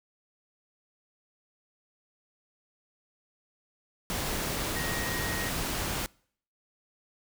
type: tone in noise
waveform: sine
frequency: 1880 Hz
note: A#6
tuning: 14 cents sharp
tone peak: -36 dBFS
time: 4.76-5.49 s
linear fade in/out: 0 ms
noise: pink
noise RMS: -32 dBFS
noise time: 4.1-6.06 s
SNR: -7 dB
effects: noise-tail reverb RT60 0.6 s tail -26 dB re dry